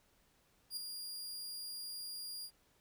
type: tone with ADSR envelope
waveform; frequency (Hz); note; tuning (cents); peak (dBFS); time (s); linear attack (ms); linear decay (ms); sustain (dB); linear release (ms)
sawtooth; 4823; D8; +45; -34; 0.7-2.51; 68; 6; -6; 68
effects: pink hiss -72 dBFS RMS until 2.8 s